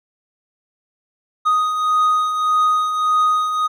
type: beating tone pair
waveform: triangle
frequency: 1244.5 / 1246.2 Hz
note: D#6 / D#6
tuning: 0 / +2 cents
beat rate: 1.7 Hz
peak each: -22 / -13 dBFS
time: 1.45-3.68 s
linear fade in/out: 20 ms
effects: none